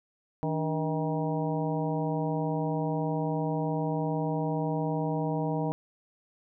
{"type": "harmonic tone with a mistuned harmonic", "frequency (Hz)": 158.4, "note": "D#3", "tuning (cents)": 31, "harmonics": [1, 2, 3, 4, 5, 6], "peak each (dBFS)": [-30, -33, -35, -36, -37, -38], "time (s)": [0.43, 5.72], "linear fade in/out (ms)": 0, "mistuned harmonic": 2, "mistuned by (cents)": -120, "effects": []}